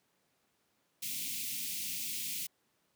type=band-stop noise; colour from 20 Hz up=white; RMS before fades=-38 dBFS; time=1.02-2.47 s; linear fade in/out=10 ms; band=290 to 2200 Hz; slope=48 dB/octave; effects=pink hiss -75 dBFS RMS until 2.95 s + high-pass 150 Hz 12 dB/octave